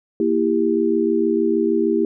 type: chord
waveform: sine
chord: E diminished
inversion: second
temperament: equal with one note detuned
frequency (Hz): 233.1 / 329.6 / 396.1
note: Bb3 / E4 / G4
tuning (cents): 0 / 0 / +18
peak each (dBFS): -22 / -19 / -19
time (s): 0.2-2.05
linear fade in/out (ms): 2
effects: none